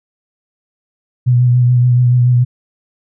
sine tone with vibrato, 123.47 Hz, B2, in tune, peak -7 dBFS, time 1.26-2.45 s, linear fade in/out 20 ms, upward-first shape triangle, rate 7 Hz, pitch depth 32 cents each way, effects none

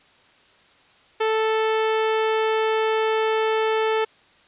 sawtooth tone, 439.9 Hz, A4, in tune, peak -15 dBFS, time 1.2-4.05 s, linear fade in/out 10 ms, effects white hiss -55 dBFS RMS until 4.47 s + resampled to 8000 Hz

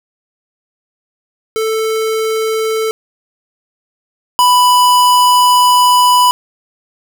square tone pair in turn, 441.3 / 990.7 Hz, A4 / B5, +5 / +5 cents, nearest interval octave + major second, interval 1400 cents, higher second, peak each -14 / -7 dBFS, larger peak second, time 1.56-2.91 / 4.39-6.31 s, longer second, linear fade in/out 0 ms, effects 7-bit

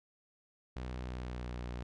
sawtooth tone with pitch glide, 62.6 to 60.64 Hz, B1 to B1, +24 to -31 cents, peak -35 dBFS, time 0.76-1.83 s, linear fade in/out 5 ms, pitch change -55 cents, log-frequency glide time 0.89-1.68 s, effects low-pass 5000 Hz 12 dB/octave

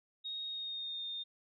sine tone with pitch glide, 3742 to 3650 Hz, A#7 to A#7, +6 to -37 cents, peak -38 dBFS, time 0.24-1.24 s, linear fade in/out 20 ms, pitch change -43 cents, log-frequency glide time 0.45-1.05 s, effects none

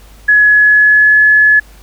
sine tone with pitch glide, 1691 to 1708.7 Hz, G#6 to G#6, +31 to +49 cents, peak -4 dBFS, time 0.28-1.6 s, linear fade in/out 10 ms, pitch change +18 cents, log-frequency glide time 0.45-1.2 s, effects added 50 Hz sine -37 dBFS peak until 1.82 s + pink hiss -44 dBFS RMS until 1.82 s

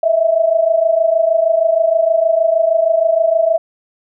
sine tone pair together, 636.6 / 663 Hz, D#5 / E5, +39 / +10 cents, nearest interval minor second, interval 71 cents, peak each -15 / -12 dBFS, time 0.03-3.58 s, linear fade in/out 5 ms, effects none

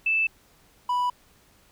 sine / triangle tone pair in turn, 2637 / 985.8 Hz, E7 / B5, 0 / -3 cents, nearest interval octave + perfect fourth, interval 1703 cents, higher first, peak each -20 / -20 dBFS, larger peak neither, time 0.06-0.27 / 0.89-1.1 s, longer neither, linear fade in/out 5 ms, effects pink hiss -59 dBFS RMS until 1.71 s

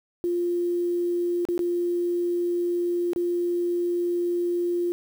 sine tone with dropouts, 349.2 Hz, F4, in tune, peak -22 dBFS, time 0.24-4.92 s, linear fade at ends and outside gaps 0 ms, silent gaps 1.452-1.487 / 1.578-1.592 / 3.133-3.161 s, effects 8-bit

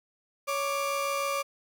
30% pulse tone pair together, 557.8 / 1182 Hz, C#5 / D6, +11 / +11 cents, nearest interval octave + minor second, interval 1300 cents, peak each -28 dBFS, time 0.47-1.43 s, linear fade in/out 20 ms, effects 10-bit

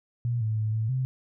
sine tone with pitch steps, 119.3 / 109.3 / 108.4 / 110.5 / 129.8 Hz, A#2 / A2 / A2 / A2 / C3, +41 / -11 / -25 / +8 / -13 cents, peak -24 dBFS, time 0.25-1.05 s, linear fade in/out 0 ms, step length 160 ms, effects none

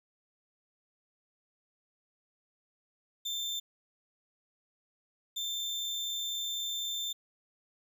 35% pulse tone bursts at uneven times, 3568 Hz, A7, 23 cents sharp, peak -31 dBFS, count 2, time 3.25-3.6 / 5.36-7.13 s, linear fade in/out 10 ms, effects none

